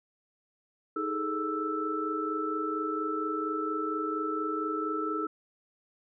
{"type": "tone cluster", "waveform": "sine", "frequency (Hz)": [313.8, 412.2, 436.5, 1321], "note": ["D#4", "G#4", "A4", "E6"], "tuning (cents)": [15, -13, -14, 3], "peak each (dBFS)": [-34, -37, -37, -32], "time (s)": [0.96, 5.27], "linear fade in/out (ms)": 5, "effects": []}